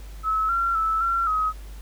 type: tone with pitch steps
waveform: sine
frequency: 1296 / 1369 / 1312 / 1363 / 1268 Hz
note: E6 / F6 / E6 / F6 / D#6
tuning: -30 / -35 / -9 / -43 / +32 cents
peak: -20 dBFS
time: 0.23-1.53 s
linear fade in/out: 50 ms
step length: 260 ms
effects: added 50 Hz sine -36 dBFS peak until 1.81 s + pink hiss -50 dBFS RMS until 1.81 s